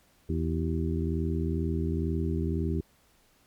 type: harmonic tone with a mistuned harmonic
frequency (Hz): 82.1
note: E2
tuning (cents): -6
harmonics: 1 / 2 / 3 / 4 / 5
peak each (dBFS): -29 / -32 / -34 / -35 / -36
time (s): 0.29-2.81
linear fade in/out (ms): 5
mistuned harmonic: 5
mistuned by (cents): -90
effects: pink hiss -64 dBFS RMS until 3.46 s + MP3 96 kbps

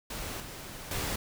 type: noise with level steps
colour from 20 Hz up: pink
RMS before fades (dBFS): -38 / -43 / -33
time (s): 0.1-1.16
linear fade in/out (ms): 5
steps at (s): 0.4 / 0.91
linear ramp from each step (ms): 2
effects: none

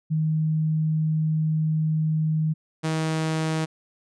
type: tone pair in turn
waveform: sine / sawtooth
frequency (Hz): 156.7 / 158.8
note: D#3 / D#3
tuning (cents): +13 / +36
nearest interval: unison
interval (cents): 23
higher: second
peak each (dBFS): -20 / -19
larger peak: second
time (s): 0.1-2.54 / 2.83-3.66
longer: first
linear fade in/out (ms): 20
effects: resampled to 22050 Hz

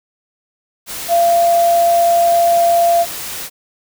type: tone in noise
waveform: sine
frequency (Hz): 685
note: F5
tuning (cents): -34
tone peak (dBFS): -9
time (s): 1.08-3.06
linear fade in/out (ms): 50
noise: white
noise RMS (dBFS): -26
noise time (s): 0.86-3.5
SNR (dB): +14
effects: none

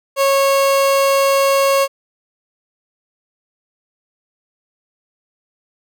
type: tone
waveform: 30% pulse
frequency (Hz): 549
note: C#5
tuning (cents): -17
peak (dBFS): -9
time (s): 0.16-1.88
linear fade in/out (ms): 50
effects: none

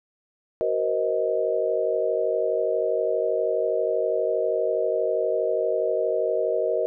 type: chord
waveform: sine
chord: C half-diminished seventh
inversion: second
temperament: just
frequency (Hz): 376.7 / 470.9 / 523.3 / 627.9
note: Gb4 / Bb4 / C5 / Eb5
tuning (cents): +31 / +18 / 0 / +16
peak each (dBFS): -29 / -25 / -29 / -25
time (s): 0.61-6.86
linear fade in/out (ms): 0
effects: none

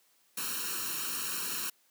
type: noise with comb filter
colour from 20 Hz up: white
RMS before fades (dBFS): -35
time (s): 0.37-1.7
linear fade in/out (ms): 5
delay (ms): 0.72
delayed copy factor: +0.85
effects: white hiss -68 dBFS RMS until 1.9 s + high-pass 200 Hz 12 dB/octave

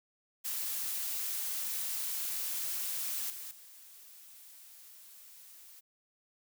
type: noise with level steps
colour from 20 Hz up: blue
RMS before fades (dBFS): -36 / -44 / -54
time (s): 0.44-5.81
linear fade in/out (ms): 20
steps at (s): 3.3 / 3.51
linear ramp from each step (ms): 2
effects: none

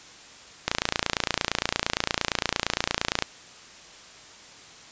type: click train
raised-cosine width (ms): 0.2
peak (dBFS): -4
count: 74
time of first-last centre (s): 0.68-3.224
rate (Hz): 28.7
effects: white hiss -47 dBFS RMS until 4.91 s + resampled to 16000 Hz

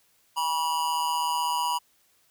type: tone with amplitude modulation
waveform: square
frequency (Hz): 971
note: B5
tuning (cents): -30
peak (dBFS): -22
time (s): 0.36-1.79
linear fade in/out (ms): 20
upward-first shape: sine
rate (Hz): 156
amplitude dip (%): 70
effects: white hiss -65 dBFS RMS until 2.3 s

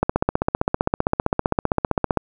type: click train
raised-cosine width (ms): 1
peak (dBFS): -3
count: 34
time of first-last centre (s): 0.03-2.173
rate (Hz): 15.4
effects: none

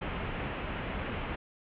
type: low-pass noise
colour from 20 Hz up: pink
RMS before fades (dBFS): -36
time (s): 0.01-1.36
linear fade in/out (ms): 10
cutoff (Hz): 3000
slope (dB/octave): 48
effects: none

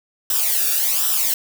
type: noise with flanger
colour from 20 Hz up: blue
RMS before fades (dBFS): -19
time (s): 0.3-1.34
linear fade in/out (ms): 2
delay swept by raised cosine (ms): 0.44 to 0.98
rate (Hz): 1.3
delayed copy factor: -0.75
effects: none

